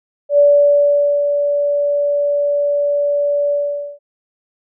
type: tone with ADSR envelope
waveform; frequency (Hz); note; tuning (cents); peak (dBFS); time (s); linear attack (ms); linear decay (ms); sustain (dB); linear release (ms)
sine; 577; D5; -31; -6; 0.29-3.99; 94; 840; -7; 470
effects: none